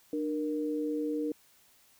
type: tone pair together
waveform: sine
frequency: 300 / 468.7 Hz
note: D4 / A#4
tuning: +37 / +9 cents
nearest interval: minor sixth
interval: 772 cents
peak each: -31 / -34 dBFS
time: 0.13-1.32 s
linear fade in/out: 2 ms
effects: white hiss -63 dBFS RMS until 1.99 s